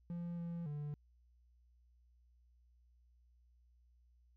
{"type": "tone with pitch steps", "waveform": "triangle", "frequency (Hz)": [172.1, 170.1, 147.2], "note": ["F3", "F3", "D3"], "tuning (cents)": [-25, -45, 4], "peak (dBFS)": -38, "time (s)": [0.1, 0.94], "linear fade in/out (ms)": 0, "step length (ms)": 280, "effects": ["added 60 Hz sine -66 dBFS peak until 4.36 s"]}